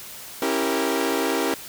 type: chord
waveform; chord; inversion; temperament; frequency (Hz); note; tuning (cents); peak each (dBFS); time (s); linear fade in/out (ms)
sawtooth; C# diminished seventh; none; equal with one note detuned; 274 / 329.6 / 392 / 466.2; C#4 / E4 / G4 / Bb4; -20 / 0 / 0 / 0; -23; 0.42-1.54; 2
effects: white hiss -39 dBFS RMS until 1.68 s